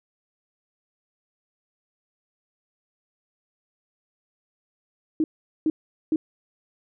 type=tone bursts; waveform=sine; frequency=313.7 Hz; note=D#4; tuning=14 cents sharp; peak=-18 dBFS; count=3; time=5.2-6.16 s; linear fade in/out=2 ms; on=40 ms; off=420 ms; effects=none